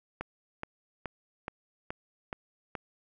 click train, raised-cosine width 0.5 ms, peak -20 dBFS, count 7, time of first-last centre 0.21-2.752 s, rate 2.36 Hz, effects none

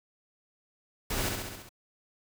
pink noise with echo, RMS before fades -32 dBFS, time 1.1-1.29 s, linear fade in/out 5 ms, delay 67 ms, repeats 6, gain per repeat -3 dB, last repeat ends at 1.692 s, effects none

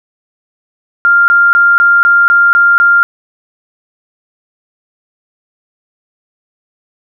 sine tone bursts, 1396.9 Hz, F6, in tune, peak -4 dBFS, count 8, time 1.05-3.03 s, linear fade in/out 0 ms, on 230 ms, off 20 ms, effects none

